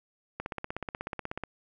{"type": "click train", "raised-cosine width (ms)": 0.5, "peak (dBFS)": -19, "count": 18, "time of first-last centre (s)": [0.4, 1.437], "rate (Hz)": 16.4, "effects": []}